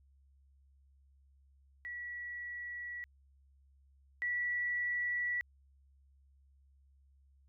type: tone pair in turn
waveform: sine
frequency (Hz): 1938 / 1948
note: B6 / B6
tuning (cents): -33 / -24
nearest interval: unison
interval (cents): 9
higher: second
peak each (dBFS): -40 / -32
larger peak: second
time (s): 1.85-3.04 / 4.22-5.41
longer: neither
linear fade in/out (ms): 0
effects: added 68 Hz sine -63 dBFS peak until 7.48 s